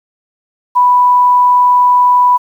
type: tone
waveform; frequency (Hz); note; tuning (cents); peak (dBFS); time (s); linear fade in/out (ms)
sine; 987.8; B5; 0; -5; 0.75-2.38; 20
effects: 7-bit